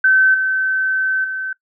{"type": "tone with level steps", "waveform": "sine", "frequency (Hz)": 1535, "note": "G6", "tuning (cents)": -37, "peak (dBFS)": [-9, -15, -21], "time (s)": [0.04, 1.53], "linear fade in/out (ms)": 5, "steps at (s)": [0.34, 1.24], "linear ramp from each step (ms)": 5, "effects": ["noise-tail reverb RT60 0.1 s tail -20 dB re dry"]}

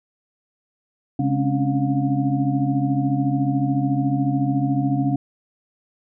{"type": "tone cluster", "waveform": "sine", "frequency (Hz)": [136.2, 207.3, 267.5, 281.4, 712], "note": ["C#3", "G#3", "C4", "C#4", "F5"], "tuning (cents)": [-30, -3, 38, 26, 33], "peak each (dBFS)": [-22, -30, -24, -22, -30], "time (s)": [1.19, 5.16], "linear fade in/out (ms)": 5, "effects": []}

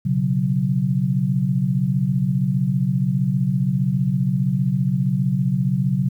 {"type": "chord", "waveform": "sine", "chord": "B suspended second", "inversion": "none", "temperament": "equal", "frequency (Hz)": [123.47, 138.59, 185], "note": ["B2", "C#3", "F#3"], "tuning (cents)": [0, 0, 0], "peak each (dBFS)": [-24, -20, -21], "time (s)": [0.05, 6.09], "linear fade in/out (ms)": 10, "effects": ["9-bit"]}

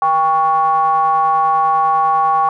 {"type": "ring-modulated tone", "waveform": "triangle", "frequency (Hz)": 160, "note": "D#3", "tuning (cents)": 49, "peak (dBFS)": -6, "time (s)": [0.02, 2.49], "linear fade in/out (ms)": 2, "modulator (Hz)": 955, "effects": []}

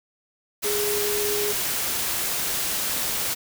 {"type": "tone in noise", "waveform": "sine", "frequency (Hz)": 414.1, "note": "G#4", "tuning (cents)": -5, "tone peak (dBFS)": -25, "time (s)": [0.64, 1.53], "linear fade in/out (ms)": 20, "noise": "white", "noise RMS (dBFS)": -26, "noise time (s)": [0.62, 3.35], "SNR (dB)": -2, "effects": []}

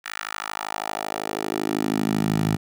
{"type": "tone with high-pass filter sweep", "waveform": "10% pulse", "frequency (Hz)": 52.7, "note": "G#1", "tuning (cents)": 26, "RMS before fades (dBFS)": -26, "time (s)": [0.04, 2.57], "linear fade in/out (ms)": 20, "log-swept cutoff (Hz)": [1700, 130], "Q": 2, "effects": []}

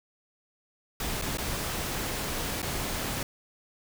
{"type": "noise with dropouts", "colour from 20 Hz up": "pink", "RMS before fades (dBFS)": -32, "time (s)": [1, 3.23], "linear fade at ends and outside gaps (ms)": 2, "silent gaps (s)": [[1.215, 1.221], [1.373, 1.383], [2.619, 2.627]], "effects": []}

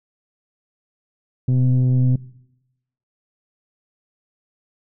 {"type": "tone with frequency modulation", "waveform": "sine", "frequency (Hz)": 127.3, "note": "C3", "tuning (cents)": -47, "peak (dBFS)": -12, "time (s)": [1.48, 2.16], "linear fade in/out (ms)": 5, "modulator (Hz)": 126, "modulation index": 0.59, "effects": ["noise-tail reverb RT60 0.9 s tail -21 dB re dry", "tanh soft clip ceiling -11 dBFS"]}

